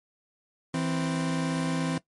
40% pulse tone pair together, 164.09 / 261.6 Hz, E3 / C4, -8 / 0 cents, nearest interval minor sixth, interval 808 cents, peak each -28 dBFS, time 0.74-1.98 s, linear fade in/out 2 ms, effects noise-tail reverb RT60 0.1 s tail -18 dB re dry + MP3 48 kbps

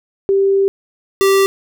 sine / square tone pair in turn, 392 / 390.3 Hz, G4 / G4, 0 / -8 cents, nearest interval unison, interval 8 cents, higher first, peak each -10 dBFS, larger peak neither, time 0.29-0.68 / 1.21-1.46 s, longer first, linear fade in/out 0 ms, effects none

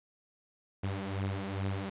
sawtooth beating tone pair, 96.6 / 99 Hz, G2 / G2, -25 / +18 cents, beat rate 2.4 Hz, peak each -31 / -33 dBFS, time 0.83-1.9 s, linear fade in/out 10 ms, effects resampled to 8000 Hz + 9-bit

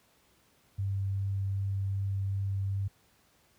sine tone with vibrato, 98 Hz, G2, in tune, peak -28 dBFS, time 0.78-2.88 s, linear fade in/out 10 ms, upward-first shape triangle, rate 2.6 Hz, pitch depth 8 cents each way, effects pink hiss -66 dBFS RMS until 3.58 s + high-pass 60 Hz 12 dB/octave

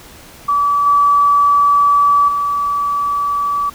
sine tone with level steps, 1150 Hz, D6, 37 cents flat, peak -11 / -8 / -14 dBFS, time 0.48-3.7 s, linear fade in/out 10 ms, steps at 0.86 / 2.28 s, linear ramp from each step 5 ms, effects pink hiss -39 dBFS RMS until 3.74 s

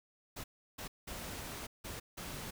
pink noise bursts at uneven times, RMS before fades -44 dBFS, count 5, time 0.36-0.44 / 0.78-0.88 / 1.07-1.67 / 1.84-2 / 2.17-2.51 s, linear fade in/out 10 ms, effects none

